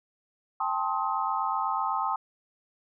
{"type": "chord", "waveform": "sine", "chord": "A half-diminished seventh", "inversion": "third", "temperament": "just", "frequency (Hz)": [792, 880, 1056, 1267.2], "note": ["G5", "A5", "C6", "Eb6"], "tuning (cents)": [18, 0, 16, 31], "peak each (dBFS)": [-32, -31, -31, -31], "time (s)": [0.6, 2.16], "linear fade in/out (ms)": 5, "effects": []}